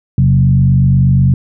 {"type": "tone with frequency modulation", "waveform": "sine", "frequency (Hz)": 130.81, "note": "C3", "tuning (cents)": 0, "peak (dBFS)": -6, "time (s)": [0.18, 1.34], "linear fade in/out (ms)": 2, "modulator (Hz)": 48.3, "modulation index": 0.92, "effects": []}